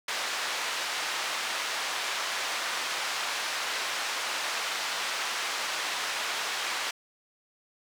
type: band-pass noise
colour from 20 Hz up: pink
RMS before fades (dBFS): -32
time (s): 0.08-6.91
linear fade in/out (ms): 5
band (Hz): 980 to 5900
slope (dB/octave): 12
effects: none